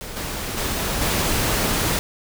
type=noise with level steps; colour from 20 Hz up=pink; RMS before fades=-34 / -28 / -24 / -21 dBFS; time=0.01-1.99 s; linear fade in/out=0 ms; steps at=0.16 / 0.57 / 1.01 s; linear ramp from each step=10 ms; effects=none